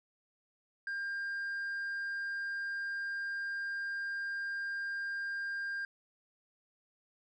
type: tone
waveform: sine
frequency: 1600 Hz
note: G6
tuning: 35 cents sharp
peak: -32 dBFS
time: 0.87-5.85 s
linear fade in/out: 2 ms
effects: tanh soft clip ceiling -34 dBFS